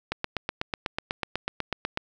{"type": "click train", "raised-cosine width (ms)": 0.3, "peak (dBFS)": -11, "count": 16, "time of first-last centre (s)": [0.12, 1.974], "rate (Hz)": 8.09, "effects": []}